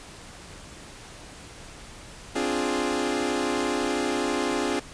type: chord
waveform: sawtooth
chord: D half-diminished seventh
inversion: third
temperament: equal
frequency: 261.6 / 293.7 / 349.2 / 415.3 Hz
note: C4 / D4 / F4 / Ab4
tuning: 0 / 0 / 0 / 0 cents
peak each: -26 dBFS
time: 2.35-4.8 s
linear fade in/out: 10 ms
effects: pink hiss -44 dBFS RMS until 4.93 s + resampled to 22050 Hz